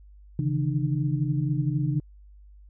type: tone cluster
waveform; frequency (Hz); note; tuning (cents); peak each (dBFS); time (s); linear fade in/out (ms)
sine; 136.9 / 150.1 / 160.9 / 302.7; C#3 / D3 / E3 / D#4; -21 / +38 / -42 / -48; -25 / -31 / -29 / -32; 0.39-2; 2
effects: added 50 Hz sine -47 dBFS peak until 2.69 s